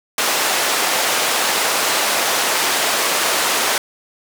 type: band-pass noise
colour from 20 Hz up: pink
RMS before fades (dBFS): -18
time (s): 0.18-3.78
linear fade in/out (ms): 2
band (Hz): 570 to 13000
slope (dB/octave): 12
effects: none